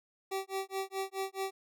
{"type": "tone with tremolo", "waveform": "25% pulse", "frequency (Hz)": 386, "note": "G4", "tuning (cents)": -27, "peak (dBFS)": -28, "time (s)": [0.31, 1.51], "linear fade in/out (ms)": 10, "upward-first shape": "sine", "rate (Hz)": 4.7, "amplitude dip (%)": 100, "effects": []}